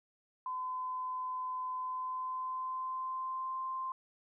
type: tone with pitch glide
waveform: sine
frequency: 1019 to 1045.2 Hz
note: C6 to C6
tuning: -46 to -2 cents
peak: -35 dBFS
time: 0.46-3.92 s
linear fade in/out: 2 ms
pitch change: +44 cents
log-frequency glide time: 1.74-3.6 s
effects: none